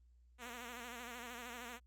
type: tone with vibrato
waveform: 5% pulse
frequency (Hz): 240.9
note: B3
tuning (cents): -43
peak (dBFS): -35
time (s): 0.38-1.8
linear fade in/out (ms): 50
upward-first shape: sine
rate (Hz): 13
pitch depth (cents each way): 75
effects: added 60 Hz sine -63 dBFS peak until 1.86 s + Opus 32 kbps